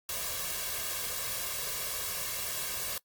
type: noise with comb filter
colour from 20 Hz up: white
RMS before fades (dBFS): -35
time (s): 0.09-2.98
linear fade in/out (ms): 2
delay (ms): 1.8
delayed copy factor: +0.7
effects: noise-tail reverb RT60 0.1 s tail -22 dB re dry + Opus 48 kbps